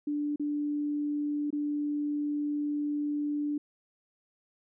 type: tone with dropouts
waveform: sine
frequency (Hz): 293.7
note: D4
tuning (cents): 0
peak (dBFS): -28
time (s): 0.07-3.58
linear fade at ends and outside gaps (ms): 5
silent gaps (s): 0.36-0.396 / 1.505-1.527
effects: none